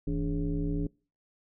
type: tone with frequency modulation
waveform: sine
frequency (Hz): 161.6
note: E3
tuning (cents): -34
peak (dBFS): -27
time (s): 0.07-0.87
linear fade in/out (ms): 5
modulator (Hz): 127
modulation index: 1.5
effects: noise-tail reverb RT60 0.4 s tail -26 dB re dry